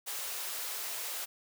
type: high-pass noise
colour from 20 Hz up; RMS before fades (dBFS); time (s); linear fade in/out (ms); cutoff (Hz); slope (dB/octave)
white; -38; 0.06-1.26; 20; 430; 24
effects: none